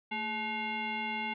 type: tone with frequency modulation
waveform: sine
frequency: 1500 Hz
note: F#6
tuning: 23 cents sharp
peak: -32 dBFS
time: 0.11-1.34 s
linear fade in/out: 10 ms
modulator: 638 Hz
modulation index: 2.1
effects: none